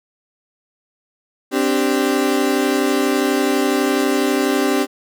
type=chord; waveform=35% pulse; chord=C suspended second; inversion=none; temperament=equal; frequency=261.6 / 293.7 / 392 Hz; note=C4 / D4 / G4; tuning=0 / 0 / 0 cents; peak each=-18 dBFS; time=1.51-4.87 s; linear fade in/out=50 ms; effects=none